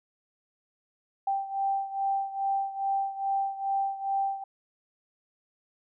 sine beating tone pair, 784 / 786.4 Hz, G5 / G5, 0 / +5 cents, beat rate 2.4 Hz, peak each -28 / -32 dBFS, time 1.27-4.44 s, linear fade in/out 5 ms, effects none

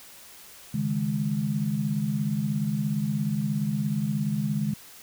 sine chord, C# suspended second, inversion none, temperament equal, 138.59 / 155.56 / 207.7 Hz, C#3 / D#3 / G#3, 0 / 0 / 0 cents, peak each -30 / -29 / -27 dBFS, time 0.74-4.74 s, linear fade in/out 5 ms, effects white hiss -48 dBFS RMS until 5.02 s

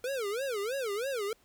square tone with vibrato, 470 Hz, A#4, 14 cents sharp, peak -32 dBFS, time 0.04-1.33 s, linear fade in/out 2 ms, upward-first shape sine, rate 3.1 Hz, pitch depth 290 cents each way, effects pink hiss -66 dBFS RMS until 1.44 s

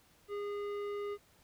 triangle tone with tanh clipping, 409.1 Hz, G#4, 26 cents flat, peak -38 dBFS, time 0.28-1.18 s, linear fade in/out 50 ms, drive 17 dB, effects pink hiss -66 dBFS RMS until 1.43 s

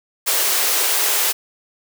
white high-pass noise, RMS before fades -18 dBFS, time 0.26-1.33 s, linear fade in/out 20 ms, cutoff 330 Hz, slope 96 dB/octave, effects none

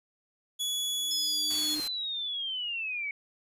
sawtooth tone, 3392 Hz, G#7, 36 cents sharp, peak -26 dBFS, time 0.59-1.76 s, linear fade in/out 20 ms
sine tone with exponential growth, 303.3 Hz, D#4, 44 cents flat, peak -34 dBFS, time 0.65-1.8 s, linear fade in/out 1 ms, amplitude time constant 250 ms
sine linear sweep, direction down, 5190 to 2217 Hz, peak -31 dBFS, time 1.11-3.11 s, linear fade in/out 2 ms
white noise, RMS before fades -39 dBFS, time 1.5-1.88 s, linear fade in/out 5 ms
effects resampled to 32000 Hz

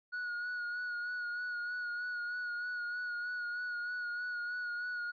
triangle tone with vibrato, 1453 Hz, F#6, 32 cents flat, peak -34 dBFS, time 0.12-5.12 s, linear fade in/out 20 ms, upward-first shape sine, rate 3.2 Hz, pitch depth 26 cents each way, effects resampled to 11025 Hz

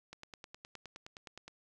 click train, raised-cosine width 0.2 ms, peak -30 dBFS, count 14, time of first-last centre 0.13-1.48 s, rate 9.63 Hz, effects none

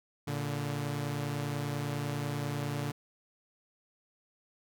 sawtooth tone pair together, 114.7 / 144.81 Hz, A#2 / D3, -28 / -24 cents, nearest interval major third, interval 404 cents, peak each -33 / -30 dBFS, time 0.27-2.92 s, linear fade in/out 10 ms, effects none

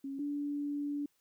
sine tone pair in turn, 274.4 / 288.9 Hz, C#4 / D4, -17 / -28 cents, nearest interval minor second, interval 89 cents, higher second, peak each -37 / -33 dBFS, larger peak second, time 0.04-0.19 / 0.19-1.06 s, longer second, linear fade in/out 5 ms, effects white hiss -75 dBFS RMS until 1.2 s

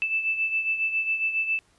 sine beating tone pair, 2637 / 2644.3 Hz, E7 / E7, 0 / +5 cents, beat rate 7.3 Hz, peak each -24 / -31 dBFS, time 0.02-1.59 s, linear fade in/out 0 ms, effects pink hiss -63 dBFS RMS until 1.78 s + resampled to 24000 Hz

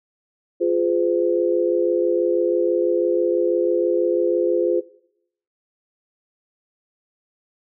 sine chord, F minor, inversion none, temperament equal with one note detuned, 349.2 / 415.3 / 511.6 Hz, F4 / Ab4 / C5, 0 / 0 / -39 cents, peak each -19 / -23 / -22 dBFS, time 0.6-4.81 s, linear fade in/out 20 ms, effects noise-tail reverb RT60 0.7 s tail -19 dB re dry

